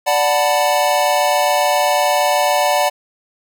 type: chord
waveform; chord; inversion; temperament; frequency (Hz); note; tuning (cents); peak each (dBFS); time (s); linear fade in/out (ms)
square; B minor seventh; first; equal; 587.3 / 740 / 880 / 987.8; D5 / F#5 / A5 / B5; 0 / 0 / 0 / 0; -18 / -18 / -21 / -23; 0.06-2.9; 20
effects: none